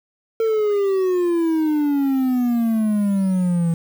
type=exponential sweep; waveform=triangle; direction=down; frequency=453.7 to 164.81 Hz; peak=-14 dBFS; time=0.4-3.74 s; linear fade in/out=2 ms; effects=7-bit